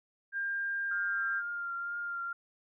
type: tone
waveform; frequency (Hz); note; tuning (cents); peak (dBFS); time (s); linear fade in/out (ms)
sine; 1600; G6; +35; -31; 0.32-1.43; 50
type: tone with vibrato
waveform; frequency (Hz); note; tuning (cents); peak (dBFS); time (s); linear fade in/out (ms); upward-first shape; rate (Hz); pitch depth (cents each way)
sine; 1396.9; F6; 0; -34; 0.91-2.33; 5; triangle; 2.1; 22
effects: none